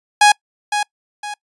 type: tone with echo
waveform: sawtooth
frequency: 830.6 Hz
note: G#5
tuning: in tune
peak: -3 dBFS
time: 0.21-0.32 s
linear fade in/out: 5 ms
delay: 510 ms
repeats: 2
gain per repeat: -9 dB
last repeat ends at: 1.34 s
effects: noise-tail reverb RT60 0.1 s tail -25 dB re dry + resampled to 24000 Hz